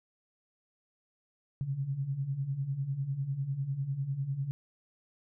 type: beating tone pair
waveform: sine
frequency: 130.81 / 140.81 Hz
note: C3 / C#3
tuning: 0 / +27 cents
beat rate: 10 Hz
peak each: -37 / -32 dBFS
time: 1.61-4.51 s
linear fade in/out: 0 ms
effects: none